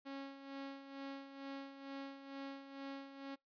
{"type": "tone with tremolo", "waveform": "sawtooth", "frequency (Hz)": 274.4, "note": "C#4", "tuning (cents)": -17, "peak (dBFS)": -40, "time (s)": [0.05, 3.36], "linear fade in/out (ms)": 20, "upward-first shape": "sine", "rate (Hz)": 2.2, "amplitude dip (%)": 65, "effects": ["noise-tail reverb RT60 0.2 s tail -26 dB re dry", "resampled to 11025 Hz"]}